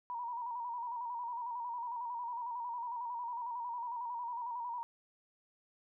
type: tone with vibrato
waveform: sine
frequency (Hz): 956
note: A#5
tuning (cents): +43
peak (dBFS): -37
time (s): 0.1-4.83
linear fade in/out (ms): 0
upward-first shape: square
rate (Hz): 11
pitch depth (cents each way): 50
effects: none